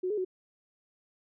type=tone with pitch steps; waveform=sine; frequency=367.7 / 421.9 / 370.8 Hz; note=F#4 / G#4 / F#4; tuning=-11 / +27 / +4 cents; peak=-28 dBFS; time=0.03-0.249 s; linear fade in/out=10 ms; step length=73 ms; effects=none